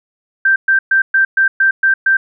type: tone bursts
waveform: sine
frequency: 1568 Hz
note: G6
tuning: in tune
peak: -8 dBFS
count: 8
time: 0.45-2.17 s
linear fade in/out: 5 ms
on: 110 ms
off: 120 ms
effects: none